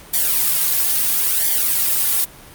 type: noise with flanger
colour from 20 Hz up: blue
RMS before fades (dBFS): -17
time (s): 0.13-2.25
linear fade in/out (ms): 10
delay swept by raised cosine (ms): 0.74 to 3.24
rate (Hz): 0.74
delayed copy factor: -0.8
effects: pink hiss -41 dBFS RMS until 2.54 s + Opus 48 kbps